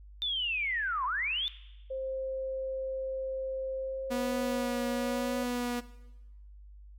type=linear two-way sweep; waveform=sine; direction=down then up; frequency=3600 to 970 to 3600 Hz; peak=-29 dBFS; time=0.22-1.48 s; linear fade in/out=0 ms; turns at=1.05 s
type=tone with pitch glide; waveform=sine; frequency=528 to 546.6 Hz; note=C5 to C#5; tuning=+16 to -24 cents; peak=-33 dBFS; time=1.9-5.44 s; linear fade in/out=10 ms; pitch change=+60 cents; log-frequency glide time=3.75-5.12 s
type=tone with vibrato; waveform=sawtooth; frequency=243.8 Hz; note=B3; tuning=22 cents flat; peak=-27 dBFS; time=4.1-5.81 s; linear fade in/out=20 ms; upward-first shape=triangle; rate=0.98 Hz; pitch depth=19 cents each way
effects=noise-tail reverb RT60 1.0 s tail -17 dB re dry + added 50 Hz sine -48 dBFS peak until 6.98 s